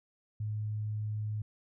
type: tone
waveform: sine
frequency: 106.6 Hz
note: G#2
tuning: 46 cents sharp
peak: -32 dBFS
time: 0.4-1.42 s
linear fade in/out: 5 ms
effects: none